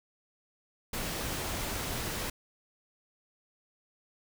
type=noise; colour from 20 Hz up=pink; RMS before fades=-35 dBFS; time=0.93-2.3 s; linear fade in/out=5 ms; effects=none